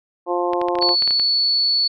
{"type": "harmonic tone", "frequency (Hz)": 176, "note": "F3", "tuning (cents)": 14, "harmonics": [2, 3, 4, 5, 6], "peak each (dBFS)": [-22, -24, -25, -26, -27], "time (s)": [0.26, 0.96], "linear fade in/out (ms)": 50}
{"type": "clicks", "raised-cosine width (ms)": 0.3, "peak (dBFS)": -14, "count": 11, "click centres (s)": [0.534, 0.615, 0.685, 0.754, 0.787, 0.825, 0.89, 1.023, 1.076, 1.108, 1.197]}
{"type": "tone", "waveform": "sine", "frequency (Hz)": 4435, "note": "C#8", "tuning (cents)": 0, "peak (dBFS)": -15, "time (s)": [0.81, 1.88], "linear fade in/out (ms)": 10}
{"effects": []}